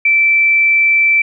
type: tone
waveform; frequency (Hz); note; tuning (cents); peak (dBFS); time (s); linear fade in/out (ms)
sine; 2330; D7; -14; -8; 0.05-1.22; 5
effects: none